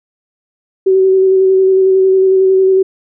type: tone with vibrato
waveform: sine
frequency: 380 Hz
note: F#4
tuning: 46 cents sharp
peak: -6 dBFS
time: 0.86-2.83 s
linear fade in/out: 10 ms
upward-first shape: square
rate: 11 Hz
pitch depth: 13 cents each way
effects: none